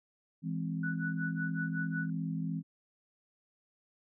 sine chord, E augmented, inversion none, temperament equal, 164.81 / 207.7 / 261.6 Hz, E3 / G#3 / B#3, 0 / 0 / 0 cents, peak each -34 / -40 / -39 dBFS, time 0.42-2.63 s, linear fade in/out 50 ms
sine tone with tremolo, 1480 Hz, F#6, in tune, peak -34 dBFS, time 0.83-2.1 s, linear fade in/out 5 ms, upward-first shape sine, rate 5.4 Hz, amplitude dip 95%
effects none

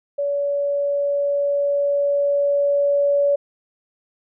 sine tone with level ramp, 569 Hz, C#5, 45 cents sharp, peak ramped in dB -19 to -14 dBFS, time 0.18-3.36 s, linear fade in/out 10 ms, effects none

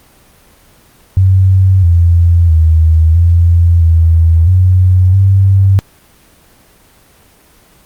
sine tone with pitch steps, 94.5 / 85.3 / 80.2 / 85.2 / 82.4 / 91.9 / 96.9 Hz, F#2 / F2 / E2 / F2 / E2 / F#2 / G2, +37 / -40 / -47 / -42 / 0 / -11 / -20 cents, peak -4 dBFS, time 1.17-5.79 s, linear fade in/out 0 ms, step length 660 ms, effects pink hiss -45 dBFS RMS until 7.85 s + Opus 24 kbps

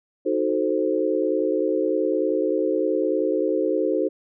sine chord, D# diminished seventh, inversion none, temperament equal, 311.1 / 370 / 440 / 523.3 Hz, D#4 / F#4 / A4 / C5, 0 / 0 / 0 / 0 cents, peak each -25 dBFS, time 0.25-4.09 s, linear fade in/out 20 ms, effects none

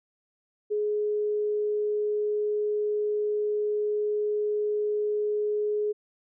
sine tone, 419.7 Hz, G#4, 18 cents sharp, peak -24 dBFS, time 0.7-5.93 s, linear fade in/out 20 ms, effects none

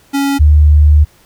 square / sine tone pair in turn, 278.6 / 74.82 Hz, C#4 / D2, +9 / +33 cents, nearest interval octave + major seventh, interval 2276 cents, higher first, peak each -12 / -3 dBFS, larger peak second, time 0.13-0.39 / 0.39-1.05 s, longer second, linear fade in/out 20 ms, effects pink hiss -48 dBFS RMS until 1.25 s

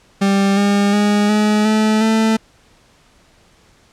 40% pulse tone with pitch steps, 197.2 / 201.8 / 206.5 / 211.4 / 216.3 / 221.3 Hz, G3 / G#3 / G#3 / G#3 / A3 / A3, +11 / -49 / -10 / +31 / -29 / +10 cents, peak -11 dBFS, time 0.21-2.37 s, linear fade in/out 10 ms, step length 360 ms, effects pink hiss -52 dBFS RMS until 3.92 s + low-pass 8000 Hz 12 dB/octave

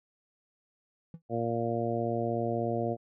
triangle tone with exponential decay, 165 Hz, E3, 2 cents sharp, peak -35 dBFS, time 1.14-1.22 s, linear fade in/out 2 ms, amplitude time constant 16 ms
harmonic tone, 116.54 Hz, A#2, in tune, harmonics 1 / 2 / 3 / 4 / 5 / 6, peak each -35 / -35 / -35 / -35 / -35 / -35 dBFS, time 1.29-2.97 s, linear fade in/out 50 ms
effects none

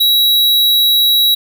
square tone, 3877 Hz, B7, 33 cents flat, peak -9 dBFS, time 0-1.35 s, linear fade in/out 10 ms, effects none

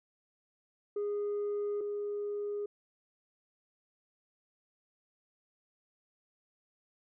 sine tone pair in turn, 411.5 / 411.5 Hz, G#4 / G#4, -16 / -16 cents, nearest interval unison, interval 0 cents, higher neither, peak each -29 / -32 dBFS, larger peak first, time 0.96-1.81 / 1.81-2.66 s, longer neither, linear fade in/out 5 ms, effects tanh soft clip ceiling -30 dBFS

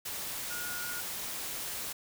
sine tone in noise, 1435 Hz, F6, 47 cents sharp, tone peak -39 dBFS, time 0.5-1.01 s, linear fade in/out 10 ms, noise white, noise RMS -38 dBFS, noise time 0.05-1.93 s, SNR -4 dB, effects none

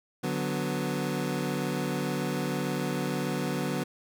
25% pulse chord, B minor, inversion first, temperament equal, 146.83 / 185 / 246.9 Hz, D3 / F#3 / B3, 0 / 0 / 0 cents, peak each -29 dBFS, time 0.23-3.84 s, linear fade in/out 10 ms, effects none

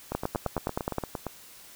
two click trains, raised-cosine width 1 ms, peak -17 / -13 dBFS, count 11 / 9, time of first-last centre 0.12-1.267 / 0.15-0.983 s, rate 8.72 / 9.6 Hz, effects white hiss -50 dBFS RMS until 1.75 s

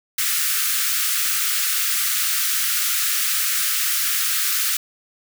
white high-pass noise, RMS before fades -21 dBFS, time 0.18-4.77 s, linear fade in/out 5 ms, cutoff 1200 Hz, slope 96 dB/octave, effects none

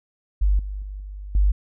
sine tone with level steps, 49.52 Hz, G1, 18 cents sharp, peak -15 / -27 / -30 / -32 / -14 dBFS, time 0.41-1.52 s, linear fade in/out 10 ms, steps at 0.59 / 0.82 / 1 / 1.35 s, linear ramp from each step 2 ms, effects none

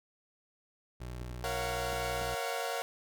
25% pulse tone, 61.2 Hz, B1, 15 cents flat, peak -36 dBFS, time 1-2.35 s, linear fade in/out 10 ms
clicks, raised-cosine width 3 ms, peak -33 dBFS, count 4, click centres 1.216 / 1.31 / 1.929 / 2.217 s
sawtooth chord, Gb major seventh, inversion first, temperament equal with one note detuned, 466.2 / 554.4 / 688.4 / 740 Hz, Bb4 / Db5 / F5 / Gb5, 0 / 0 / -25 / 0 cents, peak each -35 dBFS, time 1.44-2.82 s, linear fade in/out 0 ms
effects none

